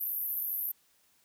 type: band-pass noise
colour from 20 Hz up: pink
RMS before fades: -34 dBFS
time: 0-0.72 s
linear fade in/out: 10 ms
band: 12000 to 14000 Hz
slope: 96 dB/octave
effects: white hiss -68 dBFS RMS until 1.24 s

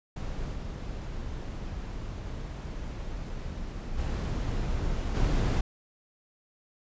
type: noise with level steps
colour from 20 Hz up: brown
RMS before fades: -34 / -36 / -30 / -25 dBFS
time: 0.16-5.61 s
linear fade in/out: 5 ms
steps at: 0.52 / 3.97 / 5.14 s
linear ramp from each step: 20 ms
effects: resampled to 16000 Hz

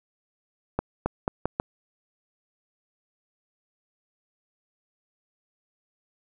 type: accelerating click train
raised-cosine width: 1 ms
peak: -10 dBFS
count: 5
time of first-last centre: 0.79-1.599 s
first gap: 270 ms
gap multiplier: 0.81
effects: none

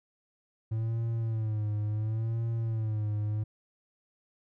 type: tone with vibrato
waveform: triangle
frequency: 110 Hz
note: A2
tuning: in tune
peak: -26 dBFS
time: 0.71-3.44 s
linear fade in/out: 10 ms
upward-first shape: sine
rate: 0.71 Hz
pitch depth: 79 cents each way
effects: none

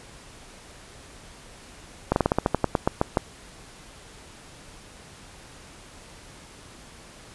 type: slowing click train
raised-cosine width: 1 ms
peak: -5 dBFS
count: 13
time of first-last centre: 2.12-3.172 s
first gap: 41 ms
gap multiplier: 1.13
effects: pink hiss -47 dBFS RMS until 7.34 s + resampled to 24000 Hz

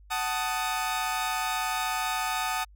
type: chord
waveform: sawtooth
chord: D# diminished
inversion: first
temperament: equal with one note detuned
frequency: 746 / 880 / 1244.5 Hz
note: F#5 / A5 / D#6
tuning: +14 / 0 / 0 cents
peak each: -28 dBFS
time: 0.1-2.65 s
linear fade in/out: 20 ms
effects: added 50 Hz sine -50 dBFS peak until 2.75 s

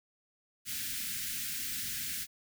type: band-stop noise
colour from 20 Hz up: white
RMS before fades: -37 dBFS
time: 0.65-2.27 s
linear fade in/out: 50 ms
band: 280 to 1500 Hz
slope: 48 dB/octave
effects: none

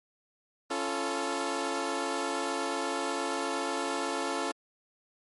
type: chord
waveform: 15% pulse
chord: Db augmented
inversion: none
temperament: equal with one note detuned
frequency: 277.2 / 344.4 / 440 Hz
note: Db4 / F4 / A4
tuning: 0 / -24 / 0 cents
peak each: -28 dBFS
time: 0.7-4.52 s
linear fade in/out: 10 ms
effects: MP3 48 kbps

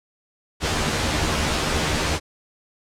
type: noise with comb filter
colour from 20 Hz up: pink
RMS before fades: -22 dBFS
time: 0.6-2.2 s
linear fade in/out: 50 ms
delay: 13 ms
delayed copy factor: +0.85
effects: low-pass 7000 Hz 12 dB/octave

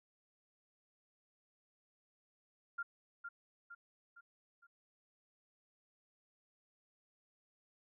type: tone with echo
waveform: sine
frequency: 1396.9 Hz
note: F6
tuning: in tune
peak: -37 dBFS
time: 2.78-2.83 s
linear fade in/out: 10 ms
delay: 460 ms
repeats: 4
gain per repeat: -6 dB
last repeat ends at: 4.67 s
effects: none

